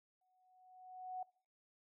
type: tone with exponential growth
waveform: sine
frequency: 740 Hz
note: F#5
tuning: in tune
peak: -39 dBFS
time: 0.21-1.23 s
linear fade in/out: 5 ms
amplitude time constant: 220 ms
effects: noise-tail reverb RT60 0.5 s tail -22 dB re dry